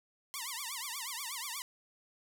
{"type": "tone with vibrato", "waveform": "5% pulse", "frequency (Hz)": 1024, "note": "C6", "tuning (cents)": -38, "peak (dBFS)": -26, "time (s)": [0.34, 1.62], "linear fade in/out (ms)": 0, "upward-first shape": "triangle", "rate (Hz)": 8.3, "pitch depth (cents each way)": 270, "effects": []}